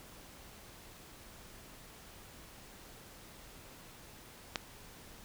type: click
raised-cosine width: 0.2 ms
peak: -15 dBFS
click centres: 4.558 s
effects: pink hiss -54 dBFS RMS until 5.24 s